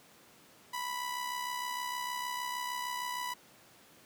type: tone with amplitude modulation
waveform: sawtooth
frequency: 987.8 Hz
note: B5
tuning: in tune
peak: -29 dBFS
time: 0.73-3.34 s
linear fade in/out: 10 ms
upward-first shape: sine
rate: 66.5 Hz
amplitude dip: 50%
effects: pink hiss -59 dBFS RMS until 4.05 s + high-pass 150 Hz 12 dB/octave